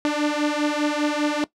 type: beating tone pair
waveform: sawtooth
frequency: 294.5 / 299.5 Hz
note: D4 / D4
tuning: +5 / +34 cents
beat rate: 5 Hz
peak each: -19 dBFS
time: 0.05-1.44 s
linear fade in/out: 0 ms
effects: noise-tail reverb RT60 0.1 s tail -18 dB re dry + low-pass 6000 Hz 12 dB/octave